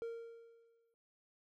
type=tone with exponential decay; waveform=triangle; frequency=462 Hz; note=A#4; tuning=16 cents flat; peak=-36 dBFS; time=0.02-0.94 s; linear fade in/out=0 ms; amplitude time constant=200 ms; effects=none